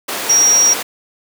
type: tone in noise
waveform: sine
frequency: 5680 Hz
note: F8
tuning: 28 cents sharp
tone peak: -8 dBFS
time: 0.29-0.74 s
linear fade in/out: 10 ms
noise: pink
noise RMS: -20 dBFS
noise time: 0.08-0.83 s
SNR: +9 dB
effects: high-pass 400 Hz 12 dB/octave